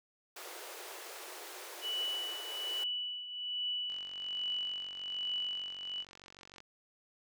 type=high-pass noise; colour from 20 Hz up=pink; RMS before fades=-47 dBFS; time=0.36-2.84 s; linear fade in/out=5 ms; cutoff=340 Hz; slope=96 dB/octave
type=tone with tremolo; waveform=sine; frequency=2960 Hz; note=F#7; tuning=in tune; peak=-32 dBFS; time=1.81-6.05 s; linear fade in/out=50 ms; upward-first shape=triangle; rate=1.2 Hz; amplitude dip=70%
type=click train; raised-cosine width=0.2 ms; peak=-35 dBFS; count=127; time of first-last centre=3.9-6.604 s; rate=46.6 Hz
effects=none